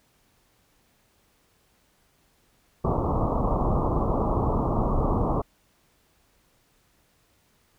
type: low-pass noise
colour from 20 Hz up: pink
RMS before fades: -24 dBFS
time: 2.84-5.42 s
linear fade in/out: 10 ms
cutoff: 1200 Hz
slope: 96 dB/octave
effects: pink hiss -65 dBFS RMS until 7.78 s